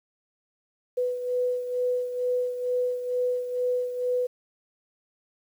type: beating tone pair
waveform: sine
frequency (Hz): 496.2 / 498.4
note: B4 / B4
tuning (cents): +8 / +16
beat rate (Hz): 2.2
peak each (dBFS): -25 / -32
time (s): 0.97-4.27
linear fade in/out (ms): 10
effects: 9-bit